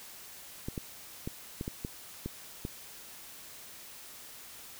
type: clicks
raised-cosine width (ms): 3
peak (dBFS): -22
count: 8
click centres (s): 0.685 / 0.778 / 1.275 / 1.611 / 1.679 / 1.849 / 2.26 / 2.651
effects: white hiss -49 dBFS RMS until 4.79 s